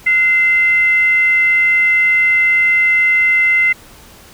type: tone with frequency modulation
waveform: sine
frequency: 2068 Hz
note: C7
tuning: 21 cents flat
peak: -9 dBFS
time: 0.06-3.73 s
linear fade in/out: 10 ms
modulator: 631 Hz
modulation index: 0.29
effects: pink hiss -41 dBFS RMS until 4.33 s